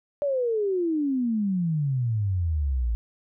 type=exponential sweep; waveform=sine; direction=down; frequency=587.3 to 55 Hz; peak=-22 dBFS; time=0.22-2.95 s; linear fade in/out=0 ms; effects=none